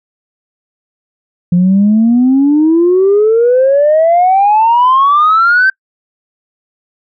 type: exponential sweep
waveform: sine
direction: up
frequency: 172.8 to 1568 Hz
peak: -4 dBFS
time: 1.52-5.7 s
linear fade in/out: 5 ms
effects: noise-tail reverb RT60 0.1 s tail -26 dB re dry + tanh soft clip ceiling -2 dBFS